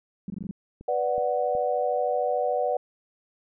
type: tone bursts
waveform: sine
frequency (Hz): 192.8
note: G3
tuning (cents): -28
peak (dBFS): -29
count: 6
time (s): 0.28-0.511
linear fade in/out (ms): 2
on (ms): 21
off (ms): 21
type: click train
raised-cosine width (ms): 3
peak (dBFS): -30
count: 4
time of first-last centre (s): 0.44-1.551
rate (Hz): 2.7
type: chord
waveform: sine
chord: B minor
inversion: none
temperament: equal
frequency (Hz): 493.9 / 587.3 / 740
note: B4 / D5 / F#5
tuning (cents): 0 / 0 / 0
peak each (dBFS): -27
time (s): 0.88-2.77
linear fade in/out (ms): 5
effects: none